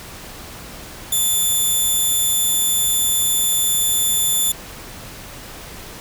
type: tone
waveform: 5% pulse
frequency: 3520 Hz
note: A7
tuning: in tune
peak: -8 dBFS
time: 1.12-4.52 s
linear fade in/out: 5 ms
effects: pink hiss -36 dBFS RMS until 6 s